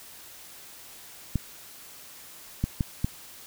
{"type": "clicks", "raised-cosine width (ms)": 5, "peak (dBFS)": -12, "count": 4, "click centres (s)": [1.357, 2.64, 2.808, 3.045], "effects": ["white hiss -47 dBFS RMS until 3.46 s"]}